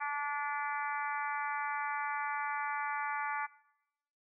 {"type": "harmonic tone", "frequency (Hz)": 289.9, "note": "D4", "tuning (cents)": -22, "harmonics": [3, 4, 5, 6, 7, 8], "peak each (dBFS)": [-37, -39, -41, -43, -44, -45], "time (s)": [0, 3.47], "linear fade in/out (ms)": 20, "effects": ["noise-tail reverb RT60 0.8 s tail -19 dB re dry"]}